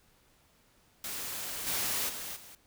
white noise with level steps, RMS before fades -38 / -32 / -40 / -51 dBFS, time 1.04-2.55 s, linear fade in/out 2 ms, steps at 1.66 / 2.08 / 2.35 s, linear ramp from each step 20 ms, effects pink hiss -66 dBFS RMS until 2.66 s

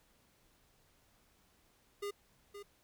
square tone with echo, 406.1 Hz, G#4, 39 cents flat, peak -38 dBFS, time 2.02-2.11 s, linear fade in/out 10 ms, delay 520 ms, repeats 1, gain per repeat -9 dB, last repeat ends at 2.63 s, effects pink hiss -70 dBFS RMS until 2.83 s

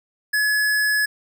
square tone, 1700 Hz, G#6, 40 cents sharp, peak -18 dBFS, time 0.33-1.06 s, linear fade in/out 10 ms, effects none

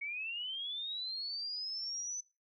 sine linear sweep, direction up, 2217 to 6070 Hz, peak -37 dBFS, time 0.01-2.21 s, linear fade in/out 10 ms, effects noise-tail reverb RT60 0.3 s tail -22 dB re dry

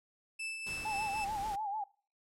40% pulse tone with tremolo, 2637 Hz, E7, in tune, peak -35 dBFS, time 0.39-1.25 s, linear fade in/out 10 ms, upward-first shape triangle, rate 3.8 Hz, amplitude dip 50%
pink noise, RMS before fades -47 dBFS, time 0.66-1.56 s, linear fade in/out 10 ms
sine tone with vibrato, 830.6 Hz, G#5, in tune, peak -34 dBFS, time 0.85-1.84 s, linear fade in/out 5 ms, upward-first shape sine, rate 6.8 Hz, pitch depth 97 cents each way
effects noise-tail reverb RT60 0.4 s tail -23 dB re dry + low-pass 12000 Hz 12 dB/octave

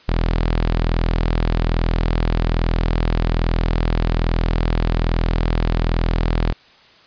sawtooth tone, 41.2 Hz, E1, in tune, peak -12 dBFS, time 0.08-6.53 s, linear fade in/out 10 ms, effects white hiss -49 dBFS RMS until 7.06 s + resampled to 11025 Hz

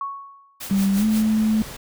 sine tone with exponential decay, 1108.7 Hz, C#6, in tune, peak -23 dBFS, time 0.01-0.66 s, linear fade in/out 2 ms, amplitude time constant 140 ms
white noise with tremolo, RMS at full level -32 dBFS, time 0.6-1.23 s, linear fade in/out 10 ms, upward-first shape sine, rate 5.7 Hz, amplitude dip 90%
pink noise, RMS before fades -36 dBFS, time 0.69-1.77 s, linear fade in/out 10 ms
sine tone with pitch glide, 196 to 217.5 Hz, G3 to A3, 0 to -20 cents, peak -16 dBFS, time 0.71-1.62 s, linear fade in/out 0 ms, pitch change +180 cents, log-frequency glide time 0.96-1.05 s
effects none

